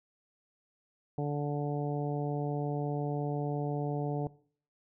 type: harmonic tone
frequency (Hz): 145.7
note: D3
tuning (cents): -13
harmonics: 1 / 2 / 3 / 4 / 5 / 6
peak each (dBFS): -32 / -37 / -37 / -42 / -40 / -48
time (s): 1.18-4.27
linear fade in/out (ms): 2
effects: noise-tail reverb RT60 0.5 s tail -20 dB re dry